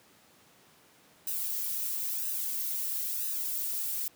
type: noise with flanger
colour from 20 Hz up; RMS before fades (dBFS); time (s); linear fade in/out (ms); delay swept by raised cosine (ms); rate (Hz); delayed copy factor
violet; -33; 1.27-4.08; 2; 0.89 to 2.59; 1; -0.8
effects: pink hiss -60 dBFS RMS until 4.15 s + high-pass 150 Hz 12 dB/octave